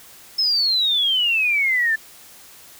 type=exponential sweep; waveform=sine; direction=down; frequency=5270 to 1744 Hz; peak=-16 dBFS; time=0.38-1.96 s; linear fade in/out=10 ms; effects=white hiss -45 dBFS RMS until 2.79 s